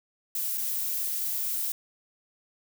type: noise with dropouts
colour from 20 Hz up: violet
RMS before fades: -30 dBFS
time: 0.35-1.72 s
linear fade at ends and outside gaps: 1 ms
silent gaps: 0.575-0.579 s
effects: none